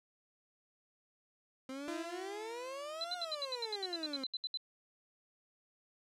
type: exponential two-way sweep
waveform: 30% pulse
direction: up then down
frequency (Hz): 258.8 to 726 to 258.8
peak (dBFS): -39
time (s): 1.69-4.24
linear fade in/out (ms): 2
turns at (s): 3.15
type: tone with exponential decay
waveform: sawtooth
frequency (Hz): 339.6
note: F4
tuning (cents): -48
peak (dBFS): -35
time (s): 1.88-3.63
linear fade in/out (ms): 0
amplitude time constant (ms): 380
type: tone bursts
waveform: sine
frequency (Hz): 4045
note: B7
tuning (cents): +41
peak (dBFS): -35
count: 16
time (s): 3.01-4.573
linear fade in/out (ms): 2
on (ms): 33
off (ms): 69
effects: low-pass 9000 Hz 12 dB/octave